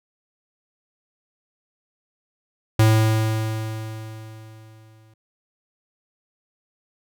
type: tone with exponential decay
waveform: square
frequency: 110 Hz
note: A2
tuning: in tune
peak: -12 dBFS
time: 2.79-5.14 s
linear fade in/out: 5 ms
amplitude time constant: 510 ms
effects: none